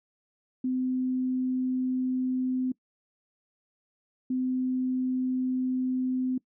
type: tone pair in turn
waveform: sine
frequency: 256.1 / 256.1 Hz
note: C4 / C4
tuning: -37 / -37 cents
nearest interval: unison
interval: 0 cents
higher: neither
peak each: -25 dBFS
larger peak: neither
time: 0.64-2.72 / 4.3-6.38 s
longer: neither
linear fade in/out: 5 ms
effects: noise-tail reverb RT60 0.1 s tail -22 dB re dry